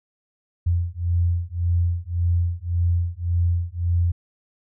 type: beating tone pair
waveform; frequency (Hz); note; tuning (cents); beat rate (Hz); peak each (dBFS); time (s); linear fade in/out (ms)
sine; 85.7 / 87.5; F2 / F2; -32 / +4; 1.8; -22; 0.66-4.12; 10
effects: none